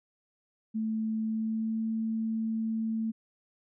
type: tone with pitch glide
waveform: sine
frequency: 220 to 222.8 Hz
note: A3 to A3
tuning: 0 to +22 cents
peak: -28 dBFS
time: 0.74-3.12 s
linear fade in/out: 20 ms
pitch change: +22 cents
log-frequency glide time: 1.22-1.85 s
effects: none